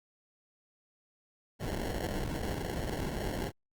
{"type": "noise with sample-and-hold", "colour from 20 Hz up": "pink", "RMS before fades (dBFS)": -35, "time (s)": [1.59, 3.52], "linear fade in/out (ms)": 50, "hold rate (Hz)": 1225, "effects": ["Opus 48 kbps"]}